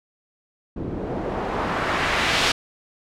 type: noise with low-pass filter sweep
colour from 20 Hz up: white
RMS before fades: -24 dBFS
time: 0.76-2.52 s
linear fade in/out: 5 ms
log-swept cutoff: 290 to 3800 Hz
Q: 0.97
effects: none